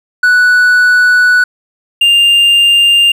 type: tone pair in turn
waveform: triangle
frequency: 1480 / 2800 Hz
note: F#6 / F7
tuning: 0 / +4 cents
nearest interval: major seventh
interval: 1104 cents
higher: second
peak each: -3 dBFS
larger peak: neither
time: 0.23-1.44 / 2.01-3.12 s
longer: first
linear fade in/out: 5 ms
effects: none